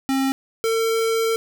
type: tone pair in turn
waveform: square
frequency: 268.4 / 451.4 Hz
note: C4 / A4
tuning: +44 / +44 cents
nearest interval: major sixth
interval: 900 cents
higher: second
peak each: -19 dBFS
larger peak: neither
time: 0.09-0.32 / 0.64-1.36 s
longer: second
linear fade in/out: 0 ms
effects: none